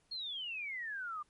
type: exponential sweep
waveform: sine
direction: down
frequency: 4343 to 1174.7 Hz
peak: -38 dBFS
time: 0.11-1.23 s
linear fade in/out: 10 ms
effects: pink hiss -73 dBFS RMS until 1.29 s + MP3 48 kbps